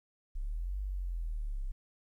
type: linear two-way sweep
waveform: sine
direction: up then down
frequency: 31.37 to 49.82 to 31.37 Hz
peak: -33 dBFS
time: 0.35-1.72 s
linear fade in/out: 10 ms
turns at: 0.79 s
effects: 12-bit